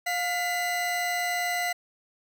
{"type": "tone pair together", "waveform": "40% pulse", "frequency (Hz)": [709, 2005], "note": ["F5", "B6"], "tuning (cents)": [26, 26], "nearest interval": "octave + tritone", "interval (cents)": 1800, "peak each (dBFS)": -28, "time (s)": [0.06, 1.73], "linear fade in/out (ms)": 10, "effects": []}